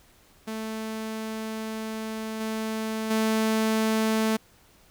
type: tone with level steps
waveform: sawtooth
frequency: 220 Hz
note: A3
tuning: in tune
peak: -27 / -24 / -18 dBFS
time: 0.47-4.37 s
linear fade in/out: 10 ms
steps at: 2.4 / 3.1 s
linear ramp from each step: 10 ms
effects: pink hiss -58 dBFS RMS until 4.9 s